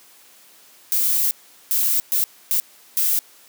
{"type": "noise bursts at uneven times", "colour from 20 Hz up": "violet", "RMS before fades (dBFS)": -19, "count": 5, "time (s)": [[0.92, 1.31], [1.71, 2], [2.12, 2.24], [2.51, 2.6], [2.97, 3.19]], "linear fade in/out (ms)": 0, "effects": ["white hiss -50 dBFS RMS until 3.48 s", "high-pass 200 Hz 12 dB/octave"]}